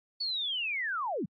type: linear sweep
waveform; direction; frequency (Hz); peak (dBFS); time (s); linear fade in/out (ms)
sine; down; 4512 to 134.4; -30; 0.2-1.26; 10
effects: AAC 32 kbps